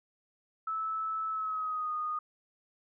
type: tone with pitch glide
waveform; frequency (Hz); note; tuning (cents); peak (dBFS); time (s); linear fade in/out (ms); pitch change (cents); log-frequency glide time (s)
sine; 1307 to 1233.6; E6 to D#6; -15 to -15; -31; 0.67-2.19; 5; -100; 1.29-1.93
effects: none